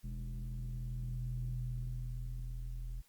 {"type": "tone with low-pass filter sweep", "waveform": "square", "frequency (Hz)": 41.26, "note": "E1", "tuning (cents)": 2, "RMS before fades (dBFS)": -40, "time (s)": [0.03, 3.02], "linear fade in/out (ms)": 20, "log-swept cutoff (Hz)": [170, 90], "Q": 4.6, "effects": ["white hiss -69 dBFS RMS until 3.08 s", "Opus 48 kbps"]}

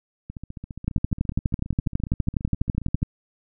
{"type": "two click trains", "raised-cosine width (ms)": 5, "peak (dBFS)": [-9, -22], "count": [27, 41], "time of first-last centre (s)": [[0.88, 3.029], [0.3, 3.021]], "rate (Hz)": [12.1, 14.7], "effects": []}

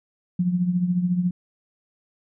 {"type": "tone with tremolo", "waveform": "sine", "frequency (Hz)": 178.6, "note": "F3", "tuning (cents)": 39, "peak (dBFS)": -16, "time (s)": [0.39, 1.31], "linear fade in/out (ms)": 5, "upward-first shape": "triangle", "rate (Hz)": 14, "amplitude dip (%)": 70, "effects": []}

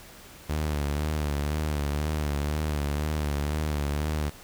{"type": "tone with vibrato", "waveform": "sawtooth", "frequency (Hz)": 74.4, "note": "D2", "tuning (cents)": 23, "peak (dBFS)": -22, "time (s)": [0.49, 4.3], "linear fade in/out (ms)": 10, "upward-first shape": "sine", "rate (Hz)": 2, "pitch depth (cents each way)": 63, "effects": ["pink hiss -48 dBFS RMS until 4.43 s"]}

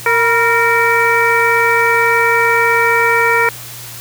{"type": "harmonic tone with a mistuned harmonic", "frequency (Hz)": 461.8, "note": "A#4", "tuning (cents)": -16, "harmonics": [1, 2, 3, 4, 5], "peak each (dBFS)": [-16, -16, -16, -16, -16], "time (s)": [0.06, 3.49], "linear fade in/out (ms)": 2, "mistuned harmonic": 2, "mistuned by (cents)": 64, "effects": ["added 119 Hz sine -36 dBFS peak until 4 s", "white hiss -31 dBFS RMS until 4 s"]}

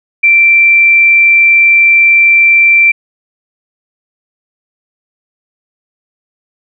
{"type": "tone", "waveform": "sine", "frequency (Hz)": 2349, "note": "D7", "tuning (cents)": 0, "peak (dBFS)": -3, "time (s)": [0.23, 2.92], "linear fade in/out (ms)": 10, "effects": []}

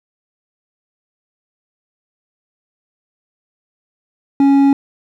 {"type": "tone with hard clipping", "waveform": "triangle", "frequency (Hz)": 277.2, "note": "C#4", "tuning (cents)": 0, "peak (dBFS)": -9, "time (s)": [4.4, 4.73], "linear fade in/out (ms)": 2, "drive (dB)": 9, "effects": []}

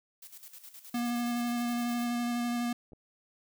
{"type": "noise with tremolo", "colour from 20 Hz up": "blue", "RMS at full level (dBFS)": -48, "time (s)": [0.22, 2.09], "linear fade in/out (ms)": 5, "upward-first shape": "square", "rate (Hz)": 9.6, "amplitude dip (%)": 65}
{"type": "tone with vibrato", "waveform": "square", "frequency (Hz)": 239.4, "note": "A#3", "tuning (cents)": 46, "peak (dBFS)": -30, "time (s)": [0.94, 2.73], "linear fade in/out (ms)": 5, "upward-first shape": "square", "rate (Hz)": 12, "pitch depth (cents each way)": 10}
{"type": "clicks", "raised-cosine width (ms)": 2, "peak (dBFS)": [-41, -37], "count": 2, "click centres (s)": [2.921, 2.933]}
{"effects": []}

